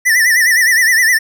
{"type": "tone with vibrato", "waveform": "square", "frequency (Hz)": 1883, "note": "A#6", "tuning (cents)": 17, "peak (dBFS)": -9, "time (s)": [0.05, 1.19], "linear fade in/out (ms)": 20, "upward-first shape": "sine", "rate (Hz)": 9.7, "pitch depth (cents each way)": 120, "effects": []}